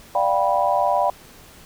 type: chord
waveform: sine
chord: G dominant seventh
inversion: second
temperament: just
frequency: 588 / 705.6 / 784 / 980 Hz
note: D5 / F5 / G5 / B5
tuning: +2 / +18 / 0 / -14 cents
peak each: -22 dBFS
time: 0.15-1.1 s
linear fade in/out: 2 ms
effects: pink hiss -46 dBFS RMS until 1.65 s